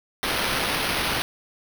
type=noise with sample-and-hold; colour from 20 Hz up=violet; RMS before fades=-25 dBFS; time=0.23-1.22 s; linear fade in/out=0 ms; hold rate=7350 Hz; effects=none